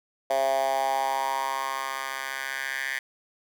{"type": "tone with high-pass filter sweep", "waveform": "10% pulse", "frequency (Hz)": 134.7, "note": "C#3", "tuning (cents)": -49, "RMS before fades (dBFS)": -28, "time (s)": [0.3, 2.99], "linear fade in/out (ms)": 5, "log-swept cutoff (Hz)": [630, 1800], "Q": 5.1, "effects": []}